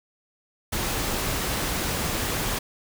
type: noise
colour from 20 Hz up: pink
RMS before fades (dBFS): -27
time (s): 0.72-2.59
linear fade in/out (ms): 10
effects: none